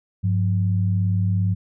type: tone pair together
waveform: sine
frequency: 100.36 / 177.8 Hz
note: G2 / F3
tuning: +41 / +31 cents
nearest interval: minor seventh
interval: 990 cents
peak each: -18 / -25 dBFS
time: 0.23-1.55 s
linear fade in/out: 20 ms
effects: none